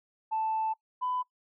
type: tone pair in turn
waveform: sine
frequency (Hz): 880 / 1000.7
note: A5 / B5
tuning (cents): 0 / +23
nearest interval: major second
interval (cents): 223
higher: second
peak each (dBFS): -26 / -28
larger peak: first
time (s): 0.31-0.74 / 1.01-1.23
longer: first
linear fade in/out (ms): 20
effects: noise-tail reverb RT60 0.1 s tail -20 dB re dry + tanh soft clip ceiling -23 dBFS